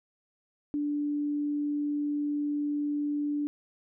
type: tone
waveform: sine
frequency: 292.6 Hz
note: D4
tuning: 6 cents flat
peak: -27 dBFS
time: 0.74-3.47 s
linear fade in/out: 0 ms
effects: none